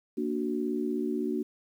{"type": "chord", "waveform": "sine", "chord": "Bb augmented", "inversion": "none", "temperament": "equal", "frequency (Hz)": [233.1, 293.7, 370], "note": ["Bb3", "D4", "F#4"], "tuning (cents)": [0, 0, 0], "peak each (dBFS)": -32, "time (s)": [0.17, 1.43], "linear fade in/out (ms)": 10, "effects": ["10-bit"]}